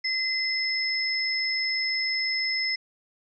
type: tone pair together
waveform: sine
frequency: 2054 / 5212 Hz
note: C7 / E8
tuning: -33 / -20 cents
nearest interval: octave + major third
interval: 1613 cents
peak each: -27 dBFS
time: 0.04-2.76 s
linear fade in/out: 10 ms
effects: none